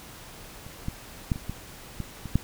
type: clicks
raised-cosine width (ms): 5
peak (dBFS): -30 / -17 / -11 / -23 / -19 / -19 / -23 / -8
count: 8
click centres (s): 0.665 / 0.884 / 1.318 / 1.359 / 1.496 / 2.003 / 2.257 / 2.356
effects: pink hiss -45 dBFS RMS until 2.43 s